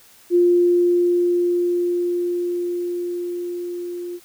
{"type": "tone with level ramp", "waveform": "sine", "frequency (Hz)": 351.2, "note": "F4", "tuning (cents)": 10, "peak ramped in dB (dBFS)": [-11, -27], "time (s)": [0.3, 4.2], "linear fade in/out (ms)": 50, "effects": ["white hiss -50 dBFS RMS until 4.24 s"]}